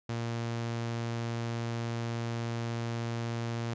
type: tone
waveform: sawtooth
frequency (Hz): 116.54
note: A#2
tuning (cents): 0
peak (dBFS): -28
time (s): 0.09-3.74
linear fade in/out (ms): 5
effects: resampled to 16000 Hz